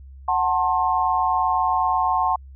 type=chord; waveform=sine; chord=F# diminished; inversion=none; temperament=just; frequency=740 / 888 / 1065.6 Hz; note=F#5 / A5 / C6; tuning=0 / +16 / +31 cents; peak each=-22 dBFS; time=0.28-2.36 s; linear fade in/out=5 ms; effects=added 67 Hz sine -39 dBFS peak until 2.55 s